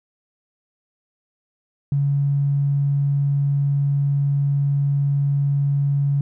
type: tone with tanh clipping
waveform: triangle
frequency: 141.1 Hz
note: C#3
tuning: 31 cents sharp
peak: -16 dBFS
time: 1.92-6.21 s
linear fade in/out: 2 ms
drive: 3 dB
effects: none